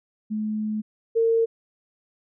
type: tone pair in turn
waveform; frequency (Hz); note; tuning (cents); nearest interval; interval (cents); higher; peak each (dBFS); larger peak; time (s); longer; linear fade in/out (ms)
sine; 214.5 / 455.7; A3 / A#4; -44 / -39; octave + minor second; 1305; second; -24 / -17; second; 0.3-0.82 / 1.15-1.46; first; 20
effects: none